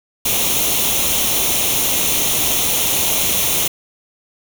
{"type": "noise with comb filter", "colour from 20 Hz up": "white", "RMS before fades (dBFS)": -17, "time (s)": [0.25, 3.68], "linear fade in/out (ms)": 5, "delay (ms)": 0.31, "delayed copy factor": 0.65, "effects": []}